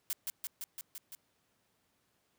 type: noise with echo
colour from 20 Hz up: blue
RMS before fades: -35 dBFS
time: 0.1-0.13 s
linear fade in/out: 0 ms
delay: 170 ms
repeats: 6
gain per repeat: -2 dB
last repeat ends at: 1.15 s
effects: pink hiss -75 dBFS RMS until 2.38 s + high-pass 100 Hz 12 dB/octave